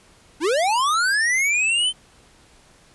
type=linear sweep; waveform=square; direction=up; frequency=277.2 to 3113 Hz; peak=-18 dBFS; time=0.4-1.93 s; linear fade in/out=50 ms; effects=pink hiss -53 dBFS RMS until 2.94 s + resampled to 24000 Hz